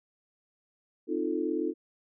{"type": "chord", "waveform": "sine", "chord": "F dominant seventh", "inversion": "second", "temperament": "equal", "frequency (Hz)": [261.6, 311.1, 349.2, 440], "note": ["C4", "Eb4", "F4", "A4"], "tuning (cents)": [0, 0, 0, 0], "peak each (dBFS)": [-36, -31, -32, -34], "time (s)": [1.07, 1.74], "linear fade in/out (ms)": 50, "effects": []}